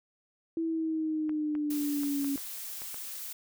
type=exponential sweep; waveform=sine; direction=down; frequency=329.6 to 277.2 Hz; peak=-28 dBFS; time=0.57-2.36 s; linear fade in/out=2 ms
type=clicks; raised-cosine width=0.5 ms; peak=-31 dBFS; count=7; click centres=1.294 / 1.552 / 2.034 / 2.245 / 2.378 / 2.819 / 2.944 s
type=noise; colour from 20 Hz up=blue; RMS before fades=-40 dBFS; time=1.7-3.33 s; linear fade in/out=5 ms
effects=none